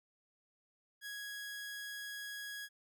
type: tone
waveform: sawtooth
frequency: 1661.2 Hz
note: G#6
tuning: in tune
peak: -39 dBFS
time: 1.01-2.69 s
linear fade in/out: 50 ms
effects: none